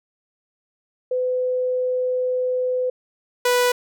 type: tone pair in turn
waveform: sine / sawtooth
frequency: 505 / 492.6 Hz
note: B4 / B4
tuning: +39 / -5 cents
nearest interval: unison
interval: 44 cents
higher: first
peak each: -19 / -12 dBFS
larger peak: second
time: 1.11-2.9 / 3.45-3.72 s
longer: first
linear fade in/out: 5 ms
effects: none